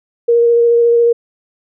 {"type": "tone with vibrato", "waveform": "sine", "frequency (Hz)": 470, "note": "A#4", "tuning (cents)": 14, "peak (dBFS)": -7, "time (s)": [0.28, 1.13], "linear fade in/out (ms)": 10, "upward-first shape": "square", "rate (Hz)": 14, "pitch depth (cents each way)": 9, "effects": []}